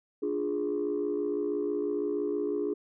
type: chord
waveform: sine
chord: D diminished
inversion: none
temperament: equal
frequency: 293.7 / 349.2 / 415.3 Hz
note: D4 / F4 / Ab4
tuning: 0 / 0 / 0 cents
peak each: -32 / -33 / -29 dBFS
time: 0.22-2.74 s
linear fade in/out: 10 ms
effects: tanh soft clip ceiling -22 dBFS